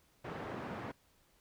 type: band-pass noise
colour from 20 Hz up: pink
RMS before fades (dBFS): -43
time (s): 0.24-0.92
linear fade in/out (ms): 10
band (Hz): 140 to 1500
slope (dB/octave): 12
effects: pink hiss -70 dBFS RMS until 1.4 s